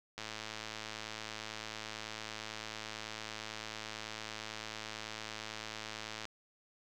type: click train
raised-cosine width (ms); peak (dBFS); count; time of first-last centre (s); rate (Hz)
0.2; -24; 663; 0.18-6.253; 109
effects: none